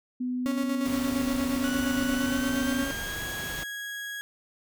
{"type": "tone", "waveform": "sine", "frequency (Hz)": 250.3, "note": "B3", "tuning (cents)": 23, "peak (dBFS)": -27, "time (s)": [0.2, 2.84], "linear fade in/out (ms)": 10}
{"type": "tone with tremolo", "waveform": "35% pulse", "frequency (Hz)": 277.2, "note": "C#4", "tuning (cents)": 0, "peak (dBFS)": -26, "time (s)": [0.46, 2.91], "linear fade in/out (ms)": 0, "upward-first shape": "square", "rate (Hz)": 8.6, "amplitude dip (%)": 40}
{"type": "noise", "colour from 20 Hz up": "pink", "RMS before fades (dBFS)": -37, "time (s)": [0.85, 3.64], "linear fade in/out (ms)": 10}
{"type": "tone with pitch glide", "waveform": "35% pulse", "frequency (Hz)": [1475, 1655.6], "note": ["F#6", "G#6"], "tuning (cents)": [-6, -6], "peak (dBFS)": -32, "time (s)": [1.64, 4.21], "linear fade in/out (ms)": 0, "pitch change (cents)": 200, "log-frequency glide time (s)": [2.08, 3.2]}
{"effects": []}